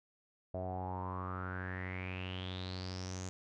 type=tone with low-pass filter sweep; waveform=sawtooth; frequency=92.3 Hz; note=F#2; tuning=4 cents flat; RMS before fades=-41 dBFS; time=0.54-3.29 s; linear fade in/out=0 ms; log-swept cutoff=630 to 6900 Hz; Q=8.4; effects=none